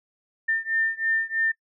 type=beating tone pair; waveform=sine; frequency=1800 / 1803.1 Hz; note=A6 / A6; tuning=+39 / +42 cents; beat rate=3.1 Hz; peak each=-25 / -26 dBFS; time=0.48-1.52 s; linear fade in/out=10 ms; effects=noise-tail reverb RT60 0.1 s tail -25 dB re dry